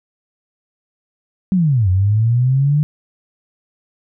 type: linear two-way sweep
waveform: sine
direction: down then up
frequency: 196 to 89.7 to 151.9 Hz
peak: -11 dBFS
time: 1.52-2.83 s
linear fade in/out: 0 ms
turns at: 1.89 s
effects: none